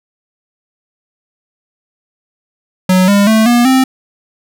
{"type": "tone with pitch steps", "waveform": "square", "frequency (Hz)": [185, 201.7, 220, 239.9, 261.6], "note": ["F#3", "G3", "A3", "A#3", "C4"], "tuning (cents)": [0, 50, 0, 50, 0], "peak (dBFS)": -7, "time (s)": [2.89, 3.84], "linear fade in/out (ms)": 5, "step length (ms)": 190, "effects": []}